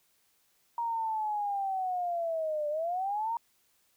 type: linear two-way sweep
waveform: sine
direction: down then up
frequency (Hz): 943 to 587.3 to 943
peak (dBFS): -29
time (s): 0.78-3.37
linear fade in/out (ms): 2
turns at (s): 2.69
effects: white hiss -70 dBFS RMS until 3.96 s